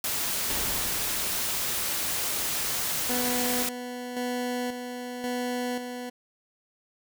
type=noise; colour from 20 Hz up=white; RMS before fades=-29 dBFS; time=0.04-3.69 s; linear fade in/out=2 ms
type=noise with exponential decay; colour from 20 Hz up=pink; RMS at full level=-32 dBFS; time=0.5-2.39 s; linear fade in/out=2 ms; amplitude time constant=410 ms
type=tone with tremolo; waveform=20% pulse; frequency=246.9 Hz; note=B3; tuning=in tune; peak=-23 dBFS; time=3.09-6.1 s; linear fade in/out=10 ms; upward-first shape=square; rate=0.93 Hz; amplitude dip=50%
effects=none